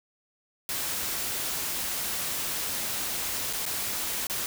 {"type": "noise with dropouts", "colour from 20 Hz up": "white", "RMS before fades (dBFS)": -31, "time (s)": [0.69, 4.46], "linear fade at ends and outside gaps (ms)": 1, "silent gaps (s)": [[3.529, 3.533], [3.655, 3.662], [4.269, 4.298]], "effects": []}